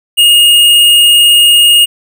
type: tone with hard clipping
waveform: sine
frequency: 2853 Hz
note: F7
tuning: 36 cents sharp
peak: -4 dBFS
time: 0.17-1.86 s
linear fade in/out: 20 ms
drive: 14 dB
effects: none